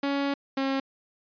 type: tone pair in turn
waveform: sawtooth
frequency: 280 / 270 Hz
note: C#4 / C#4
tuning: +18 / -45 cents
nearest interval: minor second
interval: 63 cents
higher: first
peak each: -21 dBFS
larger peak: neither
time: 0.03-0.34 / 0.57-0.8 s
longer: first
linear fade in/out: 5 ms
effects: resampled to 11025 Hz